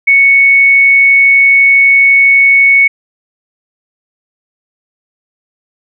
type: tone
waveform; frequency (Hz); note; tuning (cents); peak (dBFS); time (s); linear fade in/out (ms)
sine; 2217; C#7; 0; -3; 0.07-2.88; 10
effects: none